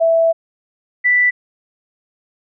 sine tone pair in turn, 659.3 / 1975.7 Hz, E5 / B6, 0 / 0 cents, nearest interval octave + perfect fifth, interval 1900 cents, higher second, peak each -10 / -10 dBFS, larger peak neither, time 0-0.33 / 1.04-1.31 s, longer first, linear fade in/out 20 ms, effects none

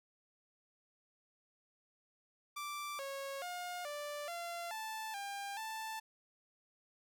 sawtooth tone with pitch steps, 1172 / 549 / 713 / 587 / 687 / 878 / 800 / 882 Hz, D6 / C#5 / F5 / D5 / F5 / A5 / G5 / A5, -4 / -17 / +36 / -1 / -29 / -4 / +35 / +4 cents, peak -37 dBFS, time 2.56-6 s, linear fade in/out 10 ms, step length 430 ms, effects none

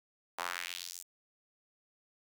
sawtooth tone with high-pass filter sweep, 87.8 Hz, F2, 10 cents sharp, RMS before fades -41 dBFS, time 0.38-1.03 s, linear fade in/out 10 ms, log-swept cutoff 880 to 8100 Hz, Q 1.8, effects none

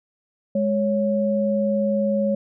sine tone pair together, 207.7 / 554.5 Hz, G#3 / C#5, 0 / 0 cents, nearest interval octave + perfect fourth, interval 1700 cents, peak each -21 dBFS, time 0.55-2.35 s, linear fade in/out 5 ms, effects none

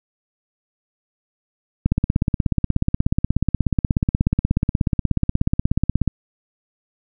click train, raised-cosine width 5 ms, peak -4 dBFS, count 71, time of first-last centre 1.86-6.077 s, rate 16.6 Hz, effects none

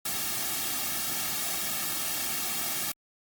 white noise with comb filter, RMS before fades -31 dBFS, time 0.05-2.92 s, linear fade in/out 5 ms, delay 2 ms, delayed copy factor -0.75, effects Opus 48 kbps

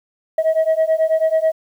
sine beating tone pair, 635 / 644.2 Hz, D#5 / E5, +35 / -40 cents, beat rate 9.2 Hz, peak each -15 dBFS, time 0.38-1.52 s, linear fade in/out 5 ms, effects tanh soft clip ceiling -10 dBFS + 8-bit

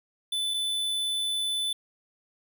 square tone pair in turn, 3502 / 3502 Hz, A7 / A7, -9 / -9 cents, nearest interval unison, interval 0 cents, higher neither, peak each -27 dBFS, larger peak neither, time 0.32-0.54 / 0.54-1.73 s, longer second, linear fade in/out 5 ms, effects none

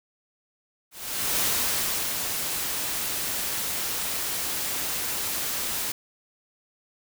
white noise with ADSR envelope, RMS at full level -24 dBFS, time 0.91-5.92 s, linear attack 490 ms, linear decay 740 ms, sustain -5 dB, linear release 4 ms, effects none

